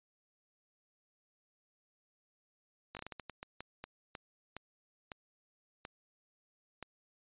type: slowing click train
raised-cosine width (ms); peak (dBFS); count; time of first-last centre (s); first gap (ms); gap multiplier
0.3; -27; 16; 2.95-6.827; 18; 1.33
effects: resampled to 8000 Hz